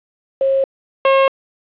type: tone pair in turn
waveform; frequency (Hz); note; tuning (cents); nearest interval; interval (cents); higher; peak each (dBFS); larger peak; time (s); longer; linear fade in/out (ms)
sine / 30% pulse; 540 / 540; C#5 / C#5; -45 / -45; unison; 0; neither; -12 / -7; second; 0.41-0.64 / 1.05-1.28; neither; 2
effects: resampled to 8000 Hz + 7-bit